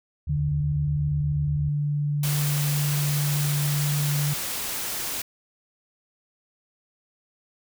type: tone bursts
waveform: sine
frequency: 77.78 Hz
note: D#2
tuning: in tune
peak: -28 dBFS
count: 12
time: 0.27-1.69 s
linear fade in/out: 5 ms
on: 100 ms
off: 20 ms
type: tone with pitch glide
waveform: sine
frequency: 146.83 to 145.82 Hz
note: D3 to D3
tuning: 0 to -12 cents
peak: -22 dBFS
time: 0.29-4.34 s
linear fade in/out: 10 ms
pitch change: -12 cents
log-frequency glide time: 0.82-2.96 s
type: noise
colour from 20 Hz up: white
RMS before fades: -30 dBFS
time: 2.23-5.22 s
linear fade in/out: 5 ms
effects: none